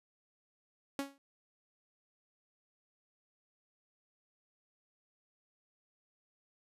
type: tone with exponential decay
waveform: sawtooth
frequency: 277.2 Hz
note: C#4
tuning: in tune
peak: -28 dBFS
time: 0.99-1.18 s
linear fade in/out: 1 ms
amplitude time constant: 41 ms
effects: resampled to 32000 Hz